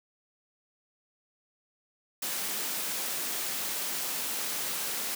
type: high-pass noise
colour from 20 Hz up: white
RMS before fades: -33 dBFS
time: 2.22-5.15 s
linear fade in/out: 5 ms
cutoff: 160 Hz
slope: 24 dB/octave
effects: none